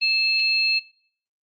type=tone pair together; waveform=sine; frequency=2632 / 4228 Hz; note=E7 / C8; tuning=-3 / +17 cents; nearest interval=minor sixth; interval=820 cents; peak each=-20 dBFS; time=0.01-0.8 s; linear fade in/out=20 ms; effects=noise-tail reverb RT60 0.5 s tail -19 dB re dry + Opus 32 kbps